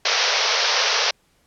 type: band-pass noise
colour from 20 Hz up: white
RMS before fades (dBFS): -20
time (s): 0.05-1.11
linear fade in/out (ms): 5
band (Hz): 420 to 5900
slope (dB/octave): 96
effects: pink hiss -62 dBFS RMS until 1.46 s + low-pass 12000 Hz 12 dB/octave